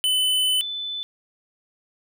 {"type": "tone pair in turn", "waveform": ["square", "sine"], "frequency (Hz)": [3016, 3507], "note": ["F#7", "A7"], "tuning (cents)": [32, -6], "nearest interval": "minor third", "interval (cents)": 262, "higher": "second", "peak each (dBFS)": [-19, -27], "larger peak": "first", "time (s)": [[0.04, 0.61], [0.61, 1.03]], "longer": "first", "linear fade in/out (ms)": 0, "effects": []}